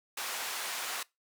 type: band-pass noise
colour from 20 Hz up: pink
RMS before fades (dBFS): -37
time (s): 0.17-1.03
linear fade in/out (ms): 5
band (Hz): 900 to 15000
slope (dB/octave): 12
effects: noise-tail reverb RT60 0.2 s tail -22 dB re dry